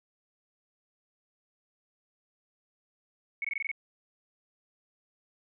sine tone bursts, 2212 Hz, C#7, 4 cents flat, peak -29 dBFS, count 7, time 3.42-3.715 s, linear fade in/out 2 ms, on 25 ms, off 20 ms, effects none

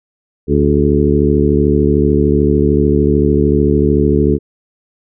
harmonic tone with a mistuned harmonic, 73.42 Hz, D2, in tune, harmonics 1 / 2 / 3 / 4 / 5 / 6, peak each -16 / -16 / -16 / -16 / -16 / -16 dBFS, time 0.47-4.39 s, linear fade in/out 50 ms, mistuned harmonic 6, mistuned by -43 cents, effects none

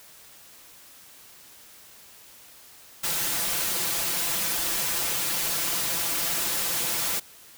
white noise with comb filter, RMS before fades -27 dBFS, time 3.03-7.2 s, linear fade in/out 10 ms, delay 5.9 ms, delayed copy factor +0.8, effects white hiss -50 dBFS RMS until 7.57 s

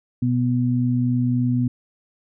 sine tone pair together, 123.47 / 246.9 Hz, B2 / B3, 0 / 0 cents, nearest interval octave, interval 1200 cents, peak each -20 dBFS, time 0.22-1.68 s, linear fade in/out 5 ms, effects none

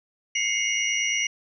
sine tone cluster, 2096 / 2205 / 2853 / 5830 Hz, C7 / C#7 / F7 / F#8, +2 / -10 / +36 / -26 cents, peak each -28 dBFS, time 0.35-1.27 s, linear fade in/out 5 ms, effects none

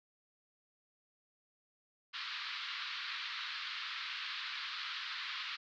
white band-pass noise, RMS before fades -42 dBFS, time 2.13-5.57 s, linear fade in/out 20 ms, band 1100 to 4400 Hz, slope 48 dB/octave, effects none

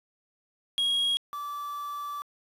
triangle tone pair in turn, 3288 / 1162.5 Hz, G#7 / D6, -18 / -18 cents, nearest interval octave + tritone, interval 1800 cents, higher first, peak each -22 / -31 dBFS, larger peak first, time 0.78-1.17 / 1.33-2.22 s, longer second, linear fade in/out 0 ms, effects resampled to 32000 Hz + 8-bit

